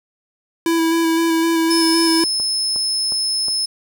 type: tone with vibrato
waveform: square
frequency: 329.6 Hz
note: E4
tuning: in tune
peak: -15 dBFS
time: 0.66-2.24 s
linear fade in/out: 2 ms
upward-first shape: square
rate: 3.9 Hz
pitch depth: 14 cents each way
type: tone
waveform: 35% pulse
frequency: 5210 Hz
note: E8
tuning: 21 cents flat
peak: -15 dBFS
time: 1.7-3.66 s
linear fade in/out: 10 ms
type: click train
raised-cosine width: 1 ms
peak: -20 dBFS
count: 4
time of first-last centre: 2.4-3.483 s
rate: 2.77 Hz
effects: 8-bit

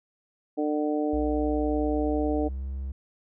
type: harmonic tone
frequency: 150 Hz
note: D3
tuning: 37 cents sharp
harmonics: 2 / 3 / 4 / 5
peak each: -26 / -30 / -32 / -34 dBFS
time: 0.57-2.49 s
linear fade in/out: 20 ms
type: tone with pitch glide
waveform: triangle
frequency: 60.6 to 67.24 Hz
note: B1 to C2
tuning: -32 to +48 cents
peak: -28 dBFS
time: 1.13-2.92 s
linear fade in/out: 5 ms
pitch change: +180 cents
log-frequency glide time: 1.82-2.67 s
effects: none

